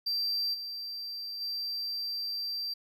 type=tone with level steps; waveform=triangle; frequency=4699 Hz; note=D8; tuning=in tune; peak=-27 / -35 / -31 dBFS; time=0.06-2.74 s; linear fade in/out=10 ms; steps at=0.53 / 1.4 s; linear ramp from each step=20 ms; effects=none